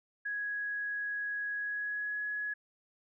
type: tone with pitch glide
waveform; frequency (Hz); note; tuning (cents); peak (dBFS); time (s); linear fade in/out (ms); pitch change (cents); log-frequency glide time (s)
sine; 1665 to 1684.3; G#6 to G#6; +4 to +24; -33; 0.25-2.54; 10; +20; 1.55-2.21
effects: none